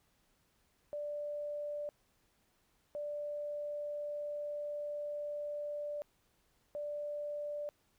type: tone bursts at uneven times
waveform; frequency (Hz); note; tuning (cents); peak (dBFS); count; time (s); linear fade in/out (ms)
sine; 588; D5; +2; -37; 3; 0.93-1.89 / 2.95-6.02 / 6.75-7.69; 0
effects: pink hiss -74 dBFS RMS until 7.98 s